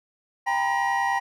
triangle tone cluster, 792 / 934 / 1004 / 1905 Hz, G5 / A#5 / B5 / A#6, +18 / +3 / +28 / +37 cents, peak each -23 / -25 / -28 / -25 dBFS, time 0.46-1.2 s, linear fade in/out 20 ms, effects tanh soft clip ceiling -11 dBFS

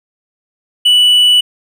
triangle tone, 2960 Hz, F#7, in tune, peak -4 dBFS, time 0.85-1.41 s, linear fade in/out 10 ms, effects none

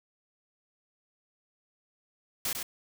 white noise with echo, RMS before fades -31 dBFS, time 2.45-2.53 s, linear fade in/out 2 ms, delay 99 ms, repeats 1, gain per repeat -5 dB, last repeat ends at 2.629 s, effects none

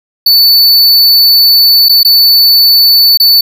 square tone with dropouts, 4490 Hz, C#8, 21 cents sharp, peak -3 dBFS, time 0.26-3.41 s, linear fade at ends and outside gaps 5 ms, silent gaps 1.886-1.893 / 2.032-2.048 / 3.174-3.199 s, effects none

